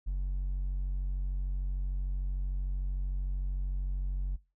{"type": "tone with hard clipping", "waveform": "triangle", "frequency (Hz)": 46.63, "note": "F#1", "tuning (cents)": 14, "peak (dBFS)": -28, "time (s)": [0.06, 4.37], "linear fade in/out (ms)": 20, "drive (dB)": 1, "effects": ["noise-tail reverb RT60 0.3 s tail -22 dB re dry"]}